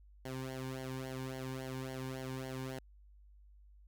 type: tone with flanger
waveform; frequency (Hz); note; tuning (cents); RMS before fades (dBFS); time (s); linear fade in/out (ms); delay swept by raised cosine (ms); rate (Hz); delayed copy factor
sawtooth; 130.81; C3; 0; -42; 0.25-2.79; 5; 0.79 to 1.57; 3.6; -0.8
effects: added 50 Hz sine -57 dBFS peak until 3.87 s